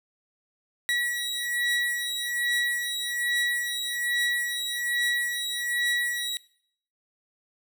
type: beating tone pair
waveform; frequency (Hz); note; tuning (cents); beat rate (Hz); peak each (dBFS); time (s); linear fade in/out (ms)
30% pulse; 1928 / 1929.2; B6 / B6; -42 / -41; 1.2; -26; 0.89-6.37; 0
effects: noise-tail reverb RT60 0.6 s tail -20 dB re dry